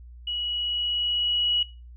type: tone with level ramp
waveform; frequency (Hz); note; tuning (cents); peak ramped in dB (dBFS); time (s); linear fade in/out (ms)
sine; 2919; F#7; -24; -27 to -20; 0.27-1.63; 5
effects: noise-tail reverb RT60 0.3 s tail -20 dB re dry + added 60 Hz sine -42 dBFS peak until 1.96 s